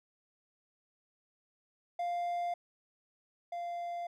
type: tone pair in turn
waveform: triangle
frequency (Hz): 698.5 / 693.7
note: F5 / F5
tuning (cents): 0 / -12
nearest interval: unison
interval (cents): 12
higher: first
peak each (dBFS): -30 / -34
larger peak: first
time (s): 1.99-2.54 / 3.52-4.07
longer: neither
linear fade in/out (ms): 5
effects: none